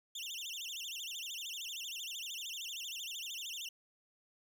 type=tone with vibrato; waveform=30% pulse; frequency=3134 Hz; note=G7; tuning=1 cent flat; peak=-38 dBFS; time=0.15-3.69 s; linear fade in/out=5 ms; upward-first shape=sine; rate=13 Hz; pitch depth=270 cents each way; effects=none